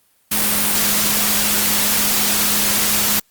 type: tone in noise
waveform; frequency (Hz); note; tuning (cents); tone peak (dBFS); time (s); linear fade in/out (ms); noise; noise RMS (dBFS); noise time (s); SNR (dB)
sine; 207.7; G#3; 0; -28; 0.31-3.2; 10; white; -17; 0.31-3.2; -14
effects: white hiss -59 dBFS RMS until 3.3 s + Opus 32 kbps